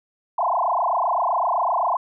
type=tone with frequency modulation; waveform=sine; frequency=862 Hz; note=A5; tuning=36 cents flat; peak=-18 dBFS; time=0.38-1.97 s; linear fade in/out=5 ms; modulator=27.8 Hz; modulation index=7.1; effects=none